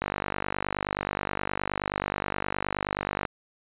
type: click train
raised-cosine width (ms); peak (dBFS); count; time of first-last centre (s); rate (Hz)
0.5; -12; 161; 0.02-3.252; 49.5
effects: resampled to 8000 Hz